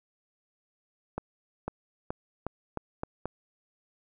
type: accelerating click train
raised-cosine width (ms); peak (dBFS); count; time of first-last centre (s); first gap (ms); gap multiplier
1; -18; 7; 1.18-3.256; 500; 0.85
effects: none